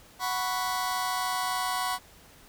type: chord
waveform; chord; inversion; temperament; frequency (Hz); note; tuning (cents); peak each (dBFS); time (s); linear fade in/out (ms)
sawtooth; F# suspended fourth; none; just; 740 / 986.7 / 1110; F#5 / B5 / C#6; 0 / -2 / +2; -28; 0.19-1.99; 50
effects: pink hiss -54 dBFS RMS until 2.48 s